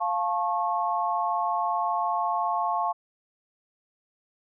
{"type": "chord", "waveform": "sine", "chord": "F augmented", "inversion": "none", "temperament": "just", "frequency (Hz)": [698.5, 873.1, 1091.3], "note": ["F5", "A5", "C#6"], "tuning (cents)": [0, -14, -27], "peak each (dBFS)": -28, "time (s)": [0, 2.93], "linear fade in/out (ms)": 20, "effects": []}